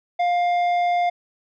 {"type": "tone with tanh clipping", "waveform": "sine", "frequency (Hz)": 704, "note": "F5", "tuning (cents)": 14, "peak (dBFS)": -19, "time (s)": [0.19, 1.1], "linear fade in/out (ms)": 10, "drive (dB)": 9, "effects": []}